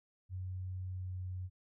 sine tone with pitch glide, 92.5 to 91.86 Hz, F#2 to F#2, 0 to -12 cents, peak -38 dBFS, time 0.29-1.5 s, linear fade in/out 50 ms, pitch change -12 cents, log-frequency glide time 0.88-1.19 s, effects none

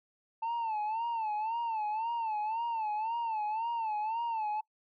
sine tone with vibrato, 889 Hz, A5, 18 cents sharp, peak -28 dBFS, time 0.42-4.61 s, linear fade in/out 10 ms, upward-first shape sine, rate 1.9 Hz, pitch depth 100 cents each way, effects noise-tail reverb RT60 0.1 s tail -26 dB re dry + tanh soft clip ceiling -30 dBFS

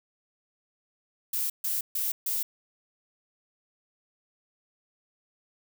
violet noise bursts, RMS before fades -29 dBFS, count 4, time 1.33-2.43 s, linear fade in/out 5 ms, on 170 ms, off 140 ms, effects none

